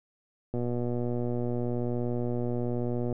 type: click train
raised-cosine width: 2 ms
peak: -19 dBFS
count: 314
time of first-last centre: 0.54-3.127 s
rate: 121 Hz
effects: none